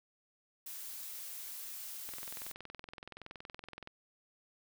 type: noise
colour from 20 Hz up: blue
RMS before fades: -45 dBFS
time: 0.66-2.52 s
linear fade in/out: 5 ms
type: click train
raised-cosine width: 0.3 ms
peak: -30 dBFS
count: 39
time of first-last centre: 2.09-3.874 s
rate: 21.3 Hz
effects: none